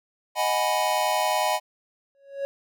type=chord; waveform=square; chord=G# minor seventh; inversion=second; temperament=equal; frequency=622.3 / 740 / 830.6 / 987.8 Hz; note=D#5 / F#5 / G#5 / B5; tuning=0 / 0 / 0 / 0 cents; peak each=-28 dBFS; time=0.35-1.6 s; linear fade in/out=50 ms
type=tone with exponential growth; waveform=triangle; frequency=554.4 Hz; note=C#5; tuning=in tune; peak=-21 dBFS; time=2.15-2.45 s; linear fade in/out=0 ms; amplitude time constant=64 ms
effects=none